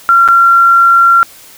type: tone with dropouts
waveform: sine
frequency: 1372 Hz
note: F6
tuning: 31 cents flat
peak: -3 dBFS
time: 0.09-1.23 s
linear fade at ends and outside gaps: 0 ms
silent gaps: 0.278-0.286 s
effects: white hiss -37 dBFS RMS until 1.57 s